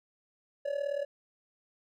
triangle tone with amplitude modulation, 569 Hz, C#5, 45 cents sharp, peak -25 dBFS, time 0.65-1.05 s, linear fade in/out 10 ms, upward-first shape sine, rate 38.1 Hz, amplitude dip 80%, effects none

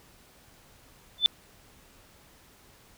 sine tone with exponential growth, 3520 Hz, A7, in tune, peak -12 dBFS, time 1.18-1.26 s, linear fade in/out 0 ms, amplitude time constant 17 ms, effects pink hiss -57 dBFS RMS until 2.97 s

